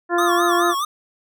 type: harmonic tone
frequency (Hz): 347.3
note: F4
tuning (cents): -10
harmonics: 1 / 2 / 3 / 4 / 5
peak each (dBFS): -19 / -22 / -24 / -25 / -26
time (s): 0.09-0.75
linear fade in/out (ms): 50
type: tone with vibrato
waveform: square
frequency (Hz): 1179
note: D6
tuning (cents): +6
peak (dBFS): -21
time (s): 0.18-0.85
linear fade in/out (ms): 5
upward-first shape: sine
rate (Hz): 4.7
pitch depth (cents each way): 130
effects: none